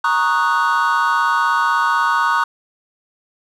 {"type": "chord", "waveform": "triangle", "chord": "D# minor seventh", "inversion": "second", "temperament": "equal", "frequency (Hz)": [932.3, 1108.7, 1244.5, 1480], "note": ["A#5", "C#6", "D#6", "F#6"], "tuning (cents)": [0, 0, 0, 0], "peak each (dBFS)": -17, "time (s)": [0.04, 2.44], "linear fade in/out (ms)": 5, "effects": ["tanh soft clip ceiling -6 dBFS"]}